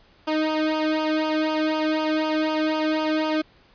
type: tone with flanger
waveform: sawtooth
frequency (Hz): 311.1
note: D#4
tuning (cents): 0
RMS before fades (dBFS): -23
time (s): 0.27-3.42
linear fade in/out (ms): 10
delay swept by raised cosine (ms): 0.49 to 1.08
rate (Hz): 4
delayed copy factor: -0.9
effects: pink hiss -56 dBFS RMS until 3.74 s + resampled to 11025 Hz